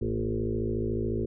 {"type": "tone with frequency modulation", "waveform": "sine", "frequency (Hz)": 233.1, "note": "A#3", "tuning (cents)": 0, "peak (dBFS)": -26, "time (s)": [0.01, 1.26], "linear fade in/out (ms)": 10, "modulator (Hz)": 54, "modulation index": 3.8, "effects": []}